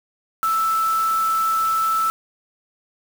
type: tone in noise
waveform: sine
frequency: 1320 Hz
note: E6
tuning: 2 cents sharp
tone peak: -17 dBFS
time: 0.43-2.1 s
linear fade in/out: 0 ms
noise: white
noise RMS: -34 dBFS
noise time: 0.43-2.1 s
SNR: +14 dB
effects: none